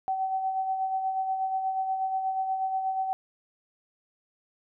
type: tone with tremolo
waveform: sine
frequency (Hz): 763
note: G5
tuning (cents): -47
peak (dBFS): -24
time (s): 0.08-3.13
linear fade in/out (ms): 0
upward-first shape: sine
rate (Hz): 8.3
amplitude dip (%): 45
effects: none